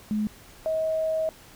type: tone pair in turn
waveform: sine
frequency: 212.4 / 636.5 Hz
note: G#3 / D#5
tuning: +39 / +39 cents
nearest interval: octave + perfect fifth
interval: 1900 cents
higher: second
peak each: -23 dBFS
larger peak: neither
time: 0.11-0.27 / 0.66-1.29 s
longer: second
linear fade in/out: 0 ms
effects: pink hiss -50 dBFS RMS until 1.55 s